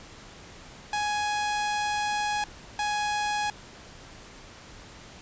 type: tone bursts at uneven times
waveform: sawtooth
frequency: 834 Hz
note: G#5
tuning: 7 cents sharp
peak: -22 dBFS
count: 2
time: 0.93-2.44 / 2.79-3.5 s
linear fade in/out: 2 ms
effects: pink hiss -47 dBFS RMS until 5.21 s + resampled to 16000 Hz